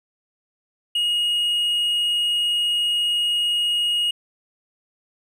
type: tone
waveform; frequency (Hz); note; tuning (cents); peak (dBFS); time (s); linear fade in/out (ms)
triangle; 2877; F#7; -49; -17; 0.95-4.11; 5
effects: none